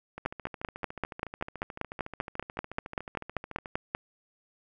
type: two click trains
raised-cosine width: 0.5 ms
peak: -14 / -24 dBFS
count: 20 / 49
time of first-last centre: 0.26-3.949 / 0.18-3.658 s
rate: 5.15 / 13.8 Hz
effects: none